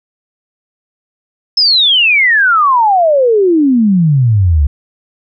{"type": "exponential sweep", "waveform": "sine", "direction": "down", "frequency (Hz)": [5274, 67.8], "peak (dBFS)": -6, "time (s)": [1.57, 4.67], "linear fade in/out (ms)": 5, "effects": []}